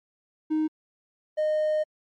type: tone pair in turn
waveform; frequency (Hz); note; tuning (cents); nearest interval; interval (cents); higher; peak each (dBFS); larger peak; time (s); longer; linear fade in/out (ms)
triangle; 311.1 / 614.7; D#4 / D#5; 0 / -21; octave; 1179; second; -19; neither; 0.5-0.68 / 1.37-1.84; second; 20
effects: tanh soft clip ceiling -16 dBFS + MP3 48 kbps